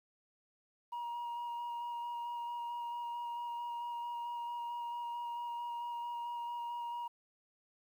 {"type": "tone with vibrato", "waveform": "sine", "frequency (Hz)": 950, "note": "A#5", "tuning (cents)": 33, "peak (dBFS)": -35, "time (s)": [0.92, 7.08], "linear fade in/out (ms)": 10, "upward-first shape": "square", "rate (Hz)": 4.5, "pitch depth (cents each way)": 8, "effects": ["tanh soft clip ceiling -37 dBFS", "11-bit"]}